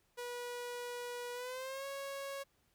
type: tone with pitch glide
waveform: sawtooth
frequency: 486.1 to 552 Hz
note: B4 to C#5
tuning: -28 to -7 cents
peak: -37 dBFS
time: 0.17-2.44 s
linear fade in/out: 20 ms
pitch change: +221 cents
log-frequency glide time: 1.33-1.86 s
effects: pink hiss -75 dBFS RMS until 2.74 s